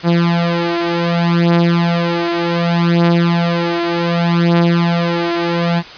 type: beating tone pair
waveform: sawtooth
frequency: 170.3 / 170.96 Hz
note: F3 / F3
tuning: -43 / -37 cents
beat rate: 0.66 Hz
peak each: -11 dBFS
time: 0.03-5.83 s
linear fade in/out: 50 ms
effects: white hiss -33 dBFS RMS until 5.97 s + resampled to 11025 Hz